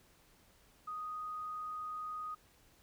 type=tone; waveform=sine; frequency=1244.5 Hz; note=D#6; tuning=in tune; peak=-39 dBFS; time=0.87-2.35 s; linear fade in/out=10 ms; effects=pink hiss -66 dBFS RMS until 2.82 s